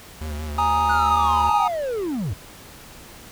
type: tone with vibrato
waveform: square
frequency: 75.9 Hz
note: D#2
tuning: 42 cents flat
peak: -28 dBFS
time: 0.21-1.5 s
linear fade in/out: 5 ms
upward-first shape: sine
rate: 5.5 Hz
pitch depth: 52 cents each way
type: chord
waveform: triangle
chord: Ab suspended second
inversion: none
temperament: just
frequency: 830.6 / 934.4 / 1245.9 Hz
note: Ab5 / Bb5 / Eb6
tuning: 0 / +4 / +2 cents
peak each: -20 dBFS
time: 0.58-1.68 s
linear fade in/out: 5 ms
type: linear sweep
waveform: triangle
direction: down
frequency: 1480 to 74.3 Hz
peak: -21 dBFS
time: 0.89-2.34 s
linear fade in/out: 10 ms
effects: pink hiss -43 dBFS RMS until 3.31 s